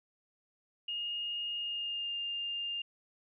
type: tone with pitch glide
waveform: sine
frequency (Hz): 2848 to 2807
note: F7 to F7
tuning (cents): +33 to +8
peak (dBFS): -34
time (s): 0.88-2.82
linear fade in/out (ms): 5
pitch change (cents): -25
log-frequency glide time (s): 1.56-2.15
effects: none